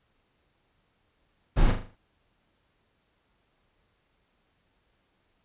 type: noise with echo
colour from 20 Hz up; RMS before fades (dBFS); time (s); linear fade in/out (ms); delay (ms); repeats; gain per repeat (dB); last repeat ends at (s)
brown; -20; 1.56-1.73; 20; 39; 6; -6; 1.964
effects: pink hiss -71 dBFS RMS until 5.44 s + resampled to 8000 Hz